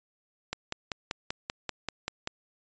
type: click train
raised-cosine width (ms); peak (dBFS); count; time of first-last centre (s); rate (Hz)
0.2; -14; 10; 0.53-2.274; 5.16
effects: resampled to 16000 Hz